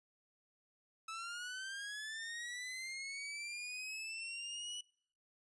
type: linear sweep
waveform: sawtooth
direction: up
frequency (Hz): 1300 to 2960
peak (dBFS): -39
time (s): 1.08-4.81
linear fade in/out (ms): 5
effects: noise-tail reverb RT60 0.6 s tail -25 dB re dry + resampled to 22050 Hz